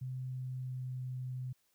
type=tone with pitch glide; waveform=sine; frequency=128.7 to 127.66 Hz; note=C3 to C3; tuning=-28 to -42 cents; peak=-37 dBFS; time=0.01-1.53 s; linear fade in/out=10 ms; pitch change=-14 cents; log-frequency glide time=0.34-1.01 s; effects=white hiss -75 dBFS RMS until 1.74 s